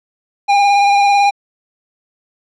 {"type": "tone with vibrato", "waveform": "square", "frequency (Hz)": 806, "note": "G5", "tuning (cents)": 48, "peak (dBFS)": -9, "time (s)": [0.48, 1.31], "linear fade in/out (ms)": 20, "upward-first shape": "sine", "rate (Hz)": 18, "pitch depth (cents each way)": 20, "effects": ["low-pass 4000 Hz 12 dB/octave"]}